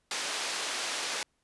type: band-pass noise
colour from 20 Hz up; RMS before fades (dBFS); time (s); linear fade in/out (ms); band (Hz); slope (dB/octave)
white; -34; 0.11-1.23; 2; 400 to 5600; 12
effects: pink hiss -75 dBFS RMS until 1.43 s + resampled to 24000 Hz